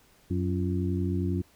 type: harmonic tone with a mistuned harmonic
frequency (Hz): 92.5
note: F#2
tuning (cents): 0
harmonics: 1 / 2 / 3 / 4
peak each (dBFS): -28 / -31 / -33 / -34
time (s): 0.3-1.42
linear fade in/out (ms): 10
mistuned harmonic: 4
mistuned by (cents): -110
effects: pink hiss -61 dBFS RMS until 1.55 s